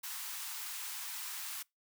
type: high-pass noise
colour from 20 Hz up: white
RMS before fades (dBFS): -42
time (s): 0.03-1.63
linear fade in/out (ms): 10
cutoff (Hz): 830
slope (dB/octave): 48
effects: noise-tail reverb RT60 0.2 s tail -25 dB re dry

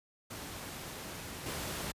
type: noise with level steps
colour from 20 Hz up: pink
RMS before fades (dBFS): -43 / -38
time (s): 0.3-1.92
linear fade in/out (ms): 10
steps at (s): 1.46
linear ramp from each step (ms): 2
effects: high-pass 60 Hz 12 dB/octave + resampled to 32000 Hz

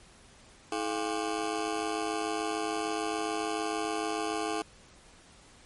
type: ring-modulated tone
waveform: 20% pulse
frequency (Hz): 376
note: F#4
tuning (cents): +28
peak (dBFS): -22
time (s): 0.72-4.62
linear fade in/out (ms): 2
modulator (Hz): 53.4
effects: pink hiss -56 dBFS RMS until 5.65 s + MP3 48 kbps

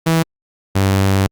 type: tone pair in turn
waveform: sawtooth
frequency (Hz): 163.3 / 97.1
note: E3 / G2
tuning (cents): -16 / -16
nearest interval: major sixth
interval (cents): 900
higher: first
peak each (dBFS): -8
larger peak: neither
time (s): 0.06-0.23 / 0.75-1.27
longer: second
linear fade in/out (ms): 10
effects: Opus 48 kbps

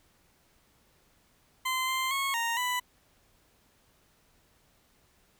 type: tone with pitch steps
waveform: 20% pulse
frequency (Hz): 1034 / 1044 / 1095 / 929 / 993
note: C6 / C6 / C#6 / A#5 / B5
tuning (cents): -21 / -4 / -22 / -6 / +9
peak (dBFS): -23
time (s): 1.65-2.8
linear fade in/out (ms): 10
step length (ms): 230
effects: pink hiss -66 dBFS RMS until 5.39 s

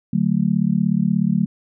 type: chord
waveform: sine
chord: D major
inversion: none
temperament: just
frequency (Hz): 146.83 / 183.54 / 220.2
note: D3 / F#3 / A3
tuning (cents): 0 / -14 / +2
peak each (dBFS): -23 / -18 / -20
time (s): 0.13-1.46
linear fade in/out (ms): 5
effects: none

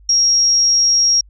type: tone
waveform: sine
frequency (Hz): 5600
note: F8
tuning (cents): +4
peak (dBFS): -10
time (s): 0.09-1.21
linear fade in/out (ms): 5
effects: added 50 Hz sine -42 dBFS peak until 1.29 s

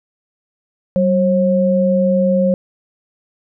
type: tone pair together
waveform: sine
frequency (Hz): 190.57 / 539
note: G3 / C#5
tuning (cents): -49 / -49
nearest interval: octave + tritone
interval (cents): 1800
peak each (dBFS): -14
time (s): 0.96-2.54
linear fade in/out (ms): 0
effects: none

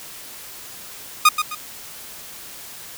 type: tone with echo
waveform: sawtooth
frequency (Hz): 1232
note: D#6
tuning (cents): -17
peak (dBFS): -5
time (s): 1.25-1.29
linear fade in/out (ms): 5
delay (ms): 130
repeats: 2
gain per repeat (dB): -9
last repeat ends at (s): 1.55
effects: white hiss -38 dBFS RMS until 2.97 s

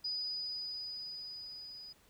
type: tone with level ramp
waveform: sine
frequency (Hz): 4958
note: D#8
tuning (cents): -7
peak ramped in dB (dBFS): -34 to -47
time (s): 0.04-1.93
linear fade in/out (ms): 10
effects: pink hiss -66 dBFS RMS until 2.09 s

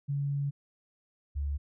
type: tone pair in turn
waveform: sine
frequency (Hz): 141.4 / 71.34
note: C#3 / D2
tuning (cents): +35 / -50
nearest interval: octave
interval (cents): 1185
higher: first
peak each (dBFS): -28 / -29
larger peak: first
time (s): 0.08-0.51 / 1.35-1.58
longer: first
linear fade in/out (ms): 20
effects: none

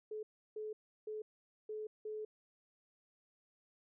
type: tone bursts at uneven times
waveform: sine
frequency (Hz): 429.5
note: A4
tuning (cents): -42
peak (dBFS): -40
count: 5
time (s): 0.11-0.23 / 0.56-0.73 / 1.07-1.22 / 1.69-1.87 / 2.05-2.25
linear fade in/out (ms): 5
effects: none

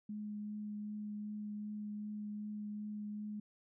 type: tone with vibrato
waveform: sine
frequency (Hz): 209.6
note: G#3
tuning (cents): +16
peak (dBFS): -40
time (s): 0.09-3.4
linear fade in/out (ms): 5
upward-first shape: triangle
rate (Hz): 2.6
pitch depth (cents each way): 11
effects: none

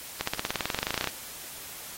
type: accelerating click train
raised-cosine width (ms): 0.2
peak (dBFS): -10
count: 20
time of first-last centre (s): 0.21-1.073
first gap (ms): 64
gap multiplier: 0.96
effects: white hiss -42 dBFS RMS until 1.97 s + AAC 48 kbps

